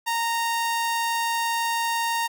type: tone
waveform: sawtooth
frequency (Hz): 926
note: A#5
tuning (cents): -12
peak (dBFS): -19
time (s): 0.06-2.28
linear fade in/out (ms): 20
effects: none